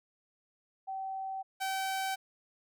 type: tone pair in turn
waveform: sine / sawtooth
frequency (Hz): 769 / 769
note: G5 / G5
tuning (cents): -33 / -33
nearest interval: unison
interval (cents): 0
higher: neither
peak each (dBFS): -35 / -28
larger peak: second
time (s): 0.87-1.43 / 1.6-2.16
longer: neither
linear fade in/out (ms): 20
effects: none